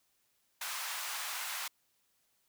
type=high-pass noise; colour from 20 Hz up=pink; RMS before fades=-39 dBFS; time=0.61-1.68 s; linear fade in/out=5 ms; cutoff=900 Hz; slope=24 dB/octave; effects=white hiss -75 dBFS RMS until 2.48 s